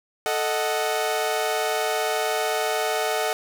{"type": "chord", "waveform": "sawtooth", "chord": "D# diminished", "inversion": "second", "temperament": "equal", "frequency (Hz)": [440, 622.3, 740], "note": ["A4", "D#5", "F#5"], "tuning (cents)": [0, 0, 0], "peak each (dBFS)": -23, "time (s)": [0.26, 3.33], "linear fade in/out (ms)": 0, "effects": []}